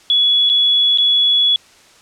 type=tone with dropouts; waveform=sine; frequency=3388 Hz; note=G#7; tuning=34 cents sharp; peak=-10 dBFS; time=0.1-1.56 s; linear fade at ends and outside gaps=1 ms; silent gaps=0.493-0.498 / 0.975-0.984 s; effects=white hiss -47 dBFS RMS until 2.01 s + low-pass 7000 Hz 12 dB/octave